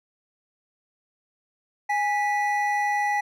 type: tone pair together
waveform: triangle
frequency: 825.8 / 1964 Hz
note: G#5 / B6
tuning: -10 / -10 cents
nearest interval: octave + minor third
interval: 1500 cents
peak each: -21 / -25 dBFS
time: 1.89-3.21 s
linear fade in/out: 10 ms
effects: none